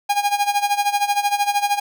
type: tone with tremolo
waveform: 45% pulse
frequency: 815 Hz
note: G#5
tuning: 33 cents flat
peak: -14 dBFS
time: 0.09-1.8 s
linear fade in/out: 10 ms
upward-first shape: sine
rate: 13 Hz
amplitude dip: 80%
effects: none